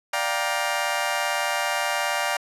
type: chord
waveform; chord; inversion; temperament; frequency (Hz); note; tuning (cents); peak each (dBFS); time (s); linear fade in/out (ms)
20% pulse; G minor seventh; second; just; 588 / 705.6 / 784 / 940.8; D5 / F5 / G5 / Bb5; +2 / +18 / 0 / +16; -24; 0.13-2.37; 5
effects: low-pass 12000 Hz 12 dB/octave